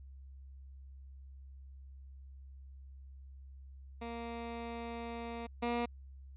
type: tone pair in turn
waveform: 15% pulse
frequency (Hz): 233.1 / 237.9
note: A#3 / A#3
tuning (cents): 0 / +35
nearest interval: unison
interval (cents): 35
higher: second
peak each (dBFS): -34 / -26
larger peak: second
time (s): 4.01-5.47 / 5.62-5.86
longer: first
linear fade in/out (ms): 10
effects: added 67 Hz sine -49 dBFS peak until 6.36 s + resampled to 8000 Hz